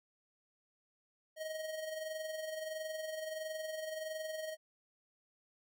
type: tone with amplitude modulation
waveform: square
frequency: 629 Hz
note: D#5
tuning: 19 cents sharp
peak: -38 dBFS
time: 1.36-4.57 s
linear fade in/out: 50 ms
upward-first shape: sine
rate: 21.5 Hz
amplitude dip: 50%
effects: none